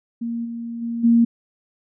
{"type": "tone with level steps", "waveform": "sine", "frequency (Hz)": 233.1, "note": "A#3", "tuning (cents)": 0, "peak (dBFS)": [-23, -27, -23, -11], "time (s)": [0.21, 1.25], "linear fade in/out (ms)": 10, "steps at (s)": [0.44, 0.81, 1.03], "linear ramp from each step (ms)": 20, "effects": []}